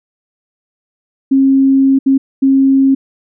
sine tone bursts at uneven times, 270 Hz, C#4, 45 cents flat, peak -6 dBFS, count 3, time 1.31-1.99 / 2.06-2.18 / 2.42-2.95 s, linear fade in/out 10 ms, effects none

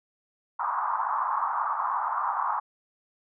white band-pass noise, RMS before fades -28 dBFS, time 0.59-2.6 s, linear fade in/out 10 ms, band 850 to 1200 Hz, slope 48 dB/octave, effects none

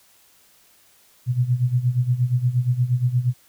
sine tone with tremolo, 124.1 Hz, B2, 9 cents sharp, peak -14 dBFS, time 1.26-3.34 s, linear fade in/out 50 ms, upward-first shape sine, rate 8.5 Hz, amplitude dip 80%, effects white hiss -56 dBFS RMS until 3.48 s

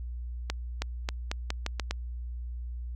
accelerating click train, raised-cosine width 0.2 ms, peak -13 dBFS, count 8, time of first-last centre 0.5-1.91 s, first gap 320 ms, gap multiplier 0.84, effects added 60 Hz sine -34 dBFS peak until 2.95 s

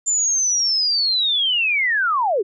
sine linear sweep, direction down, 7210 to 350 Hz, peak -16 dBFS, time 0.06-2.43 s, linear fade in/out 20 ms, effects none

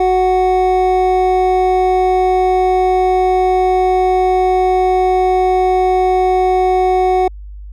triangle tone pair together, 370 / 740 Hz, F#4 / F#5, 0 / 0 cents, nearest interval octave, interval 1200 cents, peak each -11 dBFS, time 0-7.28 s, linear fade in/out 5 ms, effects added 50 Hz sine -28 dBFS peak until 7.72 s

